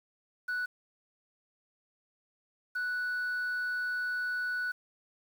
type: tone pair in turn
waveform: sine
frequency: 1480 / 1480 Hz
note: F#6 / F#6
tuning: 0 / 0 cents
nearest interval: unison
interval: 0 cents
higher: neither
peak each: -28 dBFS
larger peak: neither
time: 0.48-0.66 / 2.75-4.72 s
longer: second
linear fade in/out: 10 ms
effects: tanh soft clip ceiling -29 dBFS + 9-bit